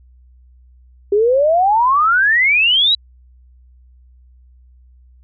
sine exponential sweep, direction up, 394.5 to 3977 Hz, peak -10 dBFS, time 1.12-2.95 s, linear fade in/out 5 ms, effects added 62 Hz sine -44 dBFS peak until 5.23 s

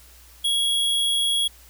square tone, 3322 Hz, G#7, in tune, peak -20 dBFS, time 0.44-1.48 s, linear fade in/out 10 ms, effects added 60 Hz sine -50 dBFS peak until 1.69 s + white hiss -51 dBFS RMS until 1.69 s

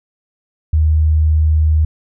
sine tone, 77.78 Hz, D#2, in tune, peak -9 dBFS, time 0.73-1.85 s, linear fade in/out 5 ms, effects none

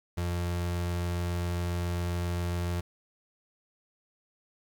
35% pulse tone, 87.31 Hz, F2, in tune, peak -27 dBFS, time 0.17-2.81 s, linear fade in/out 10 ms, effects 10-bit

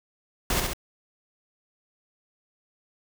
pink noise with echo, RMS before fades -25 dBFS, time 0.5-0.6 s, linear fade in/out 2 ms, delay 67 ms, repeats 2, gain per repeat -3 dB, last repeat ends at 0.734 s, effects none

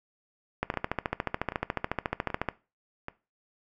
two click trains, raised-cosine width 0.5 ms, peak -12 / -20 dBFS, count 27 / 4, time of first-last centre 0.63-2.487 / 0.74-3.084 s, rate 14 / 1.28 Hz, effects noise-tail reverb RT60 0.3 s tail -19 dB re dry

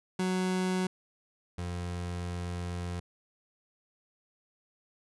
30% pulse tone pair in turn, 185 / 87.99 Hz, F#3 / F2, 0 / +13 cents, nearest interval octave + minor second, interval 1287 cents, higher first, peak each -25 / -31 dBFS, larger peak first, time 0.19-0.87 / 1.58-3 s, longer second, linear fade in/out 5 ms, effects resampled to 24000 Hz

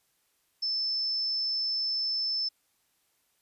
sine tone, 5274 Hz, E8, in tune, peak -27 dBFS, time 0.62-2.49 s, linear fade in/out 10 ms, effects white hiss -72 dBFS RMS until 3.41 s + resampled to 32000 Hz

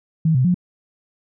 sine tone with pitch steps, 160.5 / 128.2 / 178.7 Hz, E3 / C3 / F3, -46 / -35 / +40 cents, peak -13 dBFS, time 0.25-0.544 s, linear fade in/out 5 ms, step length 98 ms, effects none

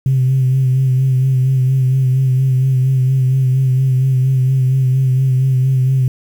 sine tone with vibrato, 130.81 Hz, C3, in tune, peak -9 dBFS, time 0.06-6.08 s, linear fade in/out 2 ms, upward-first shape sine, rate 4.3 Hz, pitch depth 38 cents each way, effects tanh soft clip ceiling -6 dBFS + 7-bit

